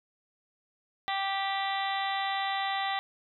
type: harmonic tone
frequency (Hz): 391.3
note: G4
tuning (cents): -3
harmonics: 2 / 3 / 4 / 5 / 6 / 7 / 8 / 9 / 10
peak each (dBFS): -31 / -37 / -45 / -35 / -45 / -46 / -43 / -39 / -41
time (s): 1.08-2.99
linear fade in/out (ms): 0
effects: none